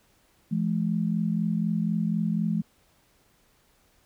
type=tone pair together; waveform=sine; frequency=169.38 / 213.4 Hz; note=E3 / G#3; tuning=+47 / +47 cents; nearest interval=major third; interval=400 cents; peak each=-26 dBFS; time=0.51-2.62 s; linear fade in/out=10 ms; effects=pink hiss -64 dBFS RMS until 4.05 s